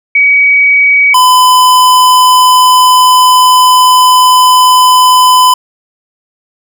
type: tone pair in turn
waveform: sine / square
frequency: 2265 / 1008.9 Hz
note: C#7 / B5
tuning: +37 / +37 cents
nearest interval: octave + major second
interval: 1400 cents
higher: first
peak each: -3 dBFS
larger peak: neither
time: 0.15-1.14 / 1.14-5.54 s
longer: second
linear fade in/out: 5 ms
effects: none